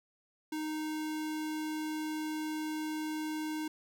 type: tone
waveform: square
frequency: 309.6 Hz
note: D#4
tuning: 9 cents flat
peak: -35 dBFS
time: 0.52-3.68 s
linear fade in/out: 5 ms
effects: none